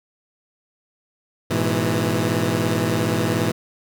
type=chord; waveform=15% pulse; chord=E major; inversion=first; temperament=equal with one note detuned; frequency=103.83 / 121 / 164.81 Hz; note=G#2 / B2 / E3; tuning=0 / -35 / 0 cents; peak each=-17 dBFS; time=1.5-3.52 s; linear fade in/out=10 ms; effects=none